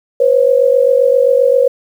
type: tone pair together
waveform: sine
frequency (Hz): 493.8 / 541.4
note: B4 / C#5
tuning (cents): 0 / -41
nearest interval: major second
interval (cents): 159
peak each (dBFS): -10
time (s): 0.2-1.68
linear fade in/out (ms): 5
effects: 7-bit